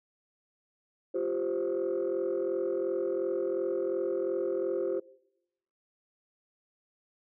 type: chord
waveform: sine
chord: F suspended second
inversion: none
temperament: equal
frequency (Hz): 349.2 / 392 / 523.3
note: F4 / G4 / C5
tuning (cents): 0 / 0 / 0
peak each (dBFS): -31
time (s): 1.14-5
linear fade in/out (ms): 10
effects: noise-tail reverb RT60 0.8 s tail -20 dB re dry + tanh soft clip ceiling -23 dBFS